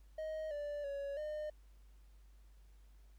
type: tone with pitch steps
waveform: triangle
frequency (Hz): 627 / 585 / 561 / 607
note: D#5 / D5 / C#5 / D#5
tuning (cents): +13 / -7 / +21 / -43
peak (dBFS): -37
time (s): 0.18-1.5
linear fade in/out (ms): 5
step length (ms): 330
effects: added 50 Hz sine -58 dBFS peak until 3.18 s + pink hiss -75 dBFS RMS until 3.18 s